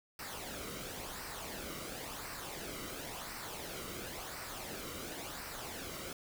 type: noise with flanger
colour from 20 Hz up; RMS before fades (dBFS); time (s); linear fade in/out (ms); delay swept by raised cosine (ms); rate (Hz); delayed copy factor
pink; -44; 0.19-6.13; 2; 0.29 to 1.19; 0.95; -0.55
effects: none